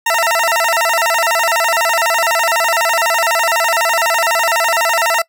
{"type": "tone with vibrato", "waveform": "20% pulse", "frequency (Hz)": 784, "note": "G5", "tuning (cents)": 0, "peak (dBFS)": -7, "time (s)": [0.06, 5.22], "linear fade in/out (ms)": 5, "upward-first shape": "square", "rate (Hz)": 12, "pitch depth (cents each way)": 280, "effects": ["noise-tail reverb RT60 0.1 s tail -22 dB re dry"]}